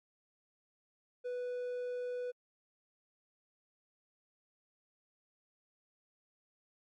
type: tone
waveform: triangle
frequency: 493.9 Hz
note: B4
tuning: in tune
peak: -34 dBFS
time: 1.24-2.32 s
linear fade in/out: 20 ms
effects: MP3 48 kbps